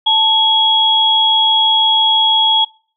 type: tone pair together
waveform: sine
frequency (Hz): 880 / 3322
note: A5 / G#7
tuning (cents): 0 / 0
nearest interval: octave + major seventh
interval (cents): 2300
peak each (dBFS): -15 / -10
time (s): 0.06-2.65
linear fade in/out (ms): 10
effects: noise-tail reverb RT60 0.5 s tail -26 dB re dry